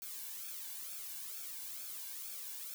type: noise with flanger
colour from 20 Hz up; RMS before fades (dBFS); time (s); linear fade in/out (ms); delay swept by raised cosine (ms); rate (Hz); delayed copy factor
blue; -45; 0.02-2.74; 0; 1 to 1.6; 2.2; -0.75
effects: none